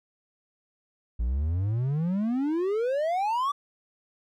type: exponential sweep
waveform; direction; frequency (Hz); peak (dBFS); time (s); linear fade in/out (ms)
triangle; up; 54.7 to 1174.7; -22; 1.19-3.52; 10
effects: none